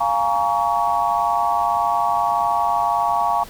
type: chord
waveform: sine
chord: Bb minor seventh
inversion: second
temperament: equal with one note detuned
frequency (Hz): 698.5 / 830.6 / 932.3 / 1124.9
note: F5 / Ab5 / Bb5 / Db6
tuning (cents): 0 / 0 / 0 / +25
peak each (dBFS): -22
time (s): 0-3.44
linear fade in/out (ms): 10
effects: pink hiss -41 dBFS RMS until 3.49 s